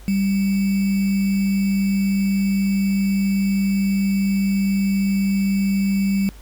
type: tone with sample-and-hold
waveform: sine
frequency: 196.2 Hz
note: G3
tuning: 2 cents sharp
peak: -16 dBFS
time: 0.08-6.29 s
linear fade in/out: 0 ms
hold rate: 2450 Hz
effects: added 50 Hz sine -39 dBFS peak until 6.41 s + pink hiss -49 dBFS RMS until 6.41 s